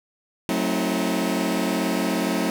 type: chord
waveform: sawtooth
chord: F# diminished seventh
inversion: none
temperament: just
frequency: 185 / 222 / 266.4 / 319.7 Hz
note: F#3 / A3 / C4 / Eb4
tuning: 0 / +16 / +31 / +47 cents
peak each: -23 dBFS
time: 0.49-2.5 s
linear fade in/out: 0 ms
effects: 9-bit